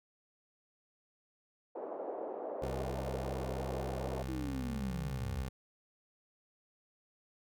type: band-pass noise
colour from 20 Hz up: white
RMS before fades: -41 dBFS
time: 1.75-4.23 s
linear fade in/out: 10 ms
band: 370 to 660 Hz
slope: 24 dB/octave
type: tone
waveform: 20% pulse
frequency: 65.41 Hz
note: C2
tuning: in tune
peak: -33 dBFS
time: 2.62-5.49 s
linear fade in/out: 5 ms
type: linear sweep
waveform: sine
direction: down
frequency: 329.6 to 65.41 Hz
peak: -38 dBFS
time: 4.28-5.43 s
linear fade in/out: 10 ms
effects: none